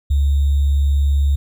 sine tone with sample-and-hold, 70.5 Hz, C#2, 30 cents sharp, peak -12 dBFS, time 0.1-1.36 s, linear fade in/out 10 ms, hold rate 3675 Hz, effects none

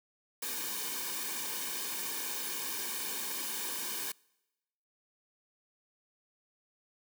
white noise with comb filter, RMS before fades -37 dBFS, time 0.42-4.12 s, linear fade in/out 5 ms, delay 1.5 ms, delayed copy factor -0.8, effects noise-tail reverb RT60 1.0 s tail -26 dB re dry + high-pass 200 Hz 12 dB/octave

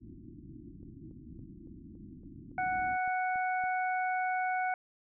white low-pass noise, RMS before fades -49 dBFS, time 0-2.98 s, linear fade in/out 50 ms, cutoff 340 Hz, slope 96 dB/octave
click train, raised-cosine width 3 ms, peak -40 dBFS, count 11, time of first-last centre 0.83-3.639 s, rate 3.56 Hz
harmonic tone, 740 Hz, F#5, in tune, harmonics 1 / 2 / 3, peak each -30 / -36 / -40 dBFS, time 2.58-4.74 s, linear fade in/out 2 ms
effects none

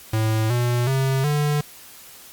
square tone with pitch steps, 110 / 121.35 / 133.87 / 147.68 Hz, A2 / B2 / C3 / D3, 0 / -30 / +40 / +10 cents, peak -19 dBFS, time 0.13-1.61 s, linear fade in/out 5 ms, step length 370 ms, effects white hiss -44 dBFS RMS until 2.32 s + Opus 48 kbps

